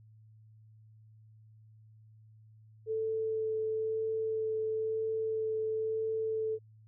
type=tone with vibrato; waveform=sine; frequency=440 Hz; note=A4; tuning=in tune; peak=-30 dBFS; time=2.86-6.59 s; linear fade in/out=50 ms; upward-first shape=sine; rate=1 Hz; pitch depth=8 cents each way; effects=added 109 Hz sine -55 dBFS peak until 6.87 s